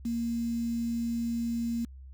sine tone with quantisation, 233.1 Hz, A#3, in tune, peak -28 dBFS, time 0.05-1.85 s, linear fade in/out 5 ms, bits 8, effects added 66 Hz sine -44 dBFS peak until 2.13 s

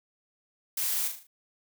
blue noise with echo, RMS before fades -30 dBFS, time 0.77-1.08 s, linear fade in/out 5 ms, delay 38 ms, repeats 5, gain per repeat -6 dB, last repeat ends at 1.27 s, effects none

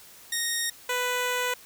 10% pulse tone pair in turn, 1862 / 495.8 Hz, A#6 / B4, -2 / +7 cents, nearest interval octave + major seventh, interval 2291 cents, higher first, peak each -17 dBFS, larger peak neither, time 0.32-0.7 / 0.89-1.54 s, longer second, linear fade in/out 5 ms, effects white hiss -50 dBFS RMS until 1.65 s

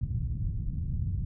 white low-pass noise, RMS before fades -31 dBFS, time 0.01-1.25 s, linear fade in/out 5 ms, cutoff 130 Hz, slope 24 dB/octave, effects none

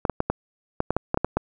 clicks, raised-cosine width 1 ms, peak -7 dBFS, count 11, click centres 0.052 / 0.097 / 0.204 / 0.3 / 0.804 / 0.906 / 0.966 / 1.144 / 1.174 / 1.246 / 1.37 s, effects none

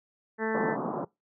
harmonic tone, 220.9 Hz, A3, 7 cents sharp, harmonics 1 / 2 / 3 / 4 / 5 / 6 / 7 / 8 / 9, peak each -33 / -30 / -40 / -36 / -42 / -43 / -40 / -36 / -43 dBFS, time 0.38-0.77 s, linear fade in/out 50 ms
pink band-pass noise, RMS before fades -32 dBFS, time 0.54-1.05 s, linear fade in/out 10 ms, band 150 to 1200 Hz, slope 48 dB/octave
effects noise-tail reverb RT60 0.2 s tail -23 dB re dry

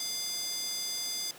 square tone with high-pass filter, 698.5 Hz, F5, in tune, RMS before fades -35 dBFS, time 0-1.31 s, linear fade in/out 2 ms, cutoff 4900 Hz, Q 2.6, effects pink hiss -50 dBFS RMS until 1.38 s + high-pass 200 Hz 12 dB/octave

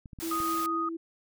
clicks, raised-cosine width 5 ms, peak -32 dBFS, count 4, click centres 0.058 / 0.132 / 0.188 / 0.403 s
white noise, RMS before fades -39 dBFS, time 0.2-0.66 s, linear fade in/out 0 ms
sine tone with tremolo, 330.4 Hz, E4, 4 cents sharp, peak -31 dBFS, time 0.22-0.97 s, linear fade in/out 10 ms, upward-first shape sine, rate 4.2 Hz, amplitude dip 25%
sine tone, 1244.5 Hz, D#6, in tune, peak -28 dBFS, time 0.31-0.89 s, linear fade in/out 5 ms
effects none

